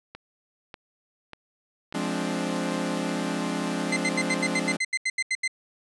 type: click train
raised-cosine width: 0.3 ms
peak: -23 dBFS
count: 4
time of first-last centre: 0.15-1.925 s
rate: 1.69 Hz
type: chord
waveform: sawtooth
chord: D half-diminished seventh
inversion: first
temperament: equal with one note detuned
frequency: 174.61 / 210.4 / 261.6 / 293.7 Hz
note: F3 / Ab3 / C4 / D4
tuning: 0 / +23 / 0 / 0 cents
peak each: -28 dBFS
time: 1.94-4.77 s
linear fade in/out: 10 ms
type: tone bursts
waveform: 40% pulse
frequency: 2064 Hz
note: C7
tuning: 24 cents flat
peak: -22 dBFS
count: 13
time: 3.92-5.478 s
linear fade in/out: 5 ms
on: 46 ms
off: 80 ms
effects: resampled to 24000 Hz